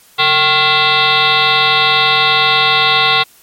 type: tone with frequency modulation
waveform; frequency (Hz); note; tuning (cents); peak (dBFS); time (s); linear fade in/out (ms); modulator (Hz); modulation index
sine; 2349; D7; 0; -8; 0.18-3.24; 20; 316; 5.3
effects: white hiss -46 dBFS RMS until 3.42 s + MP3 64 kbps